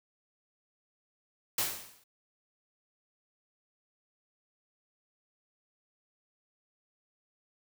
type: noise with exponential decay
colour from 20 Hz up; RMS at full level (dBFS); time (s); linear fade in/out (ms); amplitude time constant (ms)
white; -27; 1.58-2.04; 5; 100
effects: none